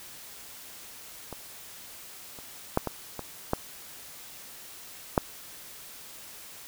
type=clicks; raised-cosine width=1 ms; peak=-23 / -30 / -8 / -15 / -20 / -10 / -6 dBFS; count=7; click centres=1.327 / 2.388 / 2.774 / 2.873 / 3.193 / 3.534 / 5.178 s; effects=white hiss -46 dBFS RMS until 6.67 s